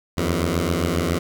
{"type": "beating tone pair", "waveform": "10% pulse", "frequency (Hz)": [81, 88.4], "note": ["E2", "F2"], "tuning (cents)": [-30, 22], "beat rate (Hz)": 7.4, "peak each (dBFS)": [-15, -14], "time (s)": [0.17, 1.19], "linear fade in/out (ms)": 10, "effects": ["8-bit"]}